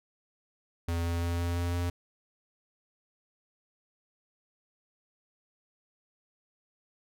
square tone with pitch steps, 84.6 / 85.14 / 85.68 / 86.23 / 86.78 / 87.33 Hz, E2 / F2 / F2 / F2 / F2 / F2, +45 / -44 / -33 / -21 / -10 / 0 cents, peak -29 dBFS, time 0.88-1.9 s, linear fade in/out 5 ms, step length 170 ms, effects none

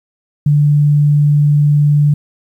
sine tone, 146.83 Hz, D3, in tune, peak -7 dBFS, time 0.46-2.14 s, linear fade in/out 5 ms, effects 8-bit

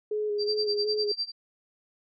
sine tone with vibrato, 418.9 Hz, G#4, 15 cents sharp, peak -26 dBFS, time 0.11-1.12 s, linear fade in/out 5 ms, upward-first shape square, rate 2.7 Hz, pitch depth 20 cents each way
sine tone with tremolo, 4699 Hz, D8, in tune, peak -25 dBFS, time 0.38-1.32 s, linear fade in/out 50 ms, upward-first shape sine, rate 9.9 Hz, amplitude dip 95%
effects none

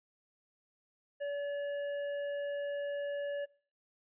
sine tone with hard clipping, 572 Hz, D5, 46 cents flat, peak -36 dBFS, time 1.2-3.46 s, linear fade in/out 20 ms, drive 8 dB, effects noise-tail reverb RT60 0.5 s tail -23 dB re dry + resampled to 8000 Hz

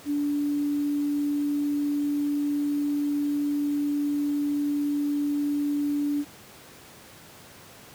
sine tone with quantisation, 290.1 Hz, D4, 21 cents flat, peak -23 dBFS, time 0.05-6.25 s, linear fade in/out 50 ms, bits 8, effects pink hiss -48 dBFS RMS until 7.94 s + high-pass 100 Hz 12 dB/octave

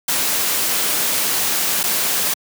white noise with dropouts, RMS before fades -19 dBFS, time 0.08-2.34 s, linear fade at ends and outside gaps 5 ms, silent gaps 1.832-1.837 s, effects high-pass 150 Hz 12 dB/octave

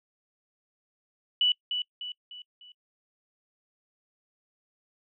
sine tone with echo, 2960 Hz, F#7, in tune, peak -20 dBFS, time 1.41-1.52 s, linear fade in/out 2 ms, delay 300 ms, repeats 4, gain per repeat -7 dB, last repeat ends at 2.72 s, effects noise-tail reverb RT60 0.1 s tail -25 dB re dry

